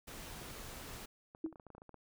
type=noise; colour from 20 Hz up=pink; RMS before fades=-48 dBFS; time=0.07-1.06 s; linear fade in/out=10 ms
type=clicks; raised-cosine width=1 ms; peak=-39 dBFS; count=12; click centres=1.349 / 1.462 / 1.527 / 1.558 / 1.598 / 1.667 / 1.703 / 1.75 / 1.781 / 1.819 / 1.893 / 1.943 s
type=tone with exponential decay; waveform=sine; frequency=320.3 Hz; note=E4; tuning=50 cents flat; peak=-31 dBFS; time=1.44-1.55 s; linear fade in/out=5 ms; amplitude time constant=23 ms
effects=none